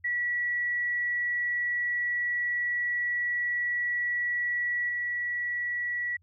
sine tone with level steps, 1939 Hz, B6, 32 cents flat, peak -26 / -28 dBFS, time 0.04-6.17 s, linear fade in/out 10 ms, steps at 4.89 s, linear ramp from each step 2 ms, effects added 87 Hz sine -61 dBFS peak until 6.22 s

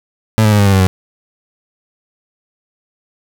30% pulse tone with pitch steps, 110 / 106.99 / 104.07 / 101.22 / 98.45 / 95.76 / 93.14 Hz, A2 / A2 / G#2 / G#2 / G2 / G2 / F#2, 0 / -48 / +4 / -44 / +8 / -40 / +12 cents, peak -5 dBFS, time 0.38-0.87 s, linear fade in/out 0 ms, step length 70 ms, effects none

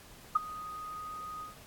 sine tone with ADSR envelope, 1244.5 Hz, D#6, in tune, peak -19 dBFS, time 0.35-1.56 s, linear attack 10 ms, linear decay 16 ms, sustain -20 dB, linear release 140 ms, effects pink hiss -54 dBFS RMS until 1.66 s + AAC 64 kbps

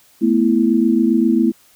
sine chord, A suspended second, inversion none, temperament just, 220 / 247.5 / 330 Hz, A3 / B3 / E4, 0 / +4 / +2 cents, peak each -16 dBFS, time 0.21-1.52 s, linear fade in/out 20 ms, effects white hiss -52 dBFS RMS until 1.75 s

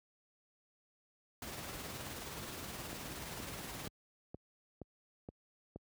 pink noise with tremolo, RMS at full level -43 dBFS, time 1.42-3.88 s, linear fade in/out 2 ms, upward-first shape triangle, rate 19 Hz, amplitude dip 35%
click train, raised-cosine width 2 ms, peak -32 dBFS, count 7, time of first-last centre 2.93-5.76 s, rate 2.12 Hz
effects high-pass 60 Hz 12 dB/octave

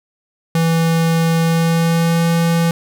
square tone with pitch glide, 164.81 to 167.5 Hz, E3 to E3, 0 to +28 cents, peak -13 dBFS, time 0.55-2.71 s, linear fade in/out 2 ms, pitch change +28 cents, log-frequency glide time 1.42-2.28 s, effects 9-bit

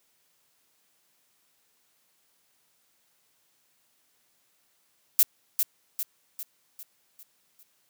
violet noise with echo, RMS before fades -18 dBFS, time 5.19-5.23 s, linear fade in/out 0 ms, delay 400 ms, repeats 6, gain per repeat -6 dB, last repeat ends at 7.63 s, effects white hiss -69 dBFS RMS until 7.89 s + high-pass 100 Hz 12 dB/octave

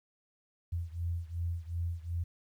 sine beating tone pair, 84.3 / 87 Hz, E2 / F2, +39 / -6 cents, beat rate 2.7 Hz, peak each -35 / -37 dBFS, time 0.72-2.24 s, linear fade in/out 10 ms, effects 11-bit

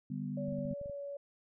sine chord, G major, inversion second, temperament equal, 146.83 / 196 / 246.9 Hz, D3 / G3 / B3, 0 / 0 / 0 cents, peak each -40 dBFS, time 0.1-0.74 s, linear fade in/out 5 ms
sine tone with pitch glide, 570 to 565.7 Hz, C#5 to C#5, +48 to +35 cents, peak -39 dBFS, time 0.37-1.17 s, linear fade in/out 5 ms, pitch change -13 cents, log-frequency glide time 0.86-1 s
clicks, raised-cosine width 5 ms, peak -37 dBFS, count 8, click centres 0.484 / 0.526 / 0.587 / 0.655 / 0.713 / 0.814 / 0.859 / 0.897 s
effects none

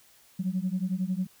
sine beating tone pair, 180 / 191 Hz, F#3 / G3, -47 / -45 cents, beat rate 11 Hz, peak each -29 dBFS, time 0.39-1.27 s, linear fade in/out 10 ms, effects tanh soft clip ceiling -19 dBFS + white hiss -59 dBFS RMS until 1.4 s

